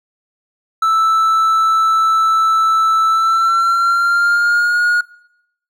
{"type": "tone with pitch glide", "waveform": "triangle", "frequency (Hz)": [1318.5, 1437.8], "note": ["E6", "F6"], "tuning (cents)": [0, 50], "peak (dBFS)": -9, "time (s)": [0.82, 5.01], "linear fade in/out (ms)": 5, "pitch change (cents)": 150, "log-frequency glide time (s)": [3.08, 4.79], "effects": ["noise-tail reverb RT60 0.8 s tail -22 dB re dry"]}